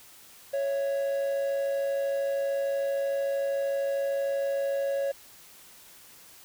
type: tone pair together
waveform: triangle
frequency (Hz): 554.4 / 667.5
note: C#5 / E5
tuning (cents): 0 / +22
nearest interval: minor third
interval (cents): 322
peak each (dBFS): -24 / -36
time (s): 0.53-5.12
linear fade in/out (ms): 10
effects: white hiss -52 dBFS RMS until 6.44 s

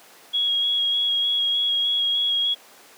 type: tone with vibrato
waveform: sine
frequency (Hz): 3313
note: G#7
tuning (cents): -5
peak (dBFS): -19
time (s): 0.33-2.55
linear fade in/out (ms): 20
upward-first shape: square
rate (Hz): 3.3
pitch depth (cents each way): 12
effects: pink hiss -48 dBFS RMS until 2.97 s + high-pass 400 Hz 12 dB/octave

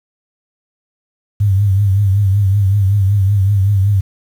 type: tone with vibrato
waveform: sine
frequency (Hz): 99.1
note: G2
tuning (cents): +19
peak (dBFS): -9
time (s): 1.4-4.01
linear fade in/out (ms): 10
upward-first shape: triangle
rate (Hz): 5.3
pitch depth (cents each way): 95
effects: 7-bit

